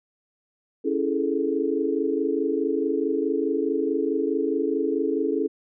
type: chord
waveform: sine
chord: A major seventh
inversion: first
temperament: equal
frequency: 277.2 / 329.6 / 415.3 / 440 Hz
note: C#4 / E4 / G#4 / A4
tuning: 0 / 0 / 0 / 0 cents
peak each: -27 dBFS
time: 0.84-5.48 s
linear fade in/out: 20 ms
effects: none